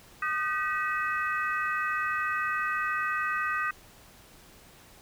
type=tone cluster; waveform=sine; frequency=1227 / 1527 / 1925 / 2557 Hz; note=D#6 / G6 / B6 / D#7; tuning=-25 / -46 / -45 / +47 cents; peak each=-30 / -32 / -33 / -38 dBFS; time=0.22-3.71 s; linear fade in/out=5 ms; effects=pink hiss -54 dBFS RMS until 5.01 s